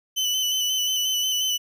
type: tone with vibrato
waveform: 30% pulse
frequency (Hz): 3011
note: F#7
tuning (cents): +30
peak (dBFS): -19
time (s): 0.16-1.58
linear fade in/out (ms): 20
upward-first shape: square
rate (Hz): 5.6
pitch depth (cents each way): 24
effects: none